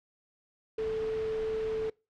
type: tone in noise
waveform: sine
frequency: 440 Hz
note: A4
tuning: in tune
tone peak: -29 dBFS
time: 0.78-1.9 s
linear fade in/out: 5 ms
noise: pink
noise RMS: -44 dBFS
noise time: 0.78-1.9 s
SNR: +12 dB
effects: noise-tail reverb RT60 0.3 s tail -25 dB re dry + low-pass 3000 Hz 12 dB/octave